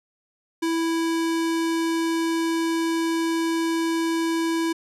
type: tone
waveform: square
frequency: 329.6 Hz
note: E4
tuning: in tune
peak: -22 dBFS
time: 0.62-4.73 s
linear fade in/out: 10 ms
effects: low-pass 11000 Hz 12 dB/octave